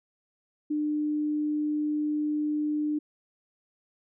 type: tone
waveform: sine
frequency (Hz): 300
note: D4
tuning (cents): +37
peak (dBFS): -25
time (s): 0.7-2.99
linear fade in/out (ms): 10
effects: none